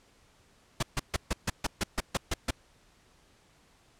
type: noise bursts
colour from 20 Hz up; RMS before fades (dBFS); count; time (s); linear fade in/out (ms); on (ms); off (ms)
pink; -28; 11; 0.8-2.508; 5; 28; 140
effects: pink hiss -63 dBFS RMS until 3.99 s + low-pass 9000 Hz 12 dB/octave